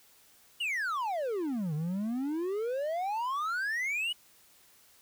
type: exponential two-way sweep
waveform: triangle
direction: down then up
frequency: 2983 to 146.83 to 2983 Hz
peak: -28 dBFS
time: 0.6-4.13 s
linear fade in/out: 10 ms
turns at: 1.74 s
effects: white hiss -61 dBFS RMS until 5.01 s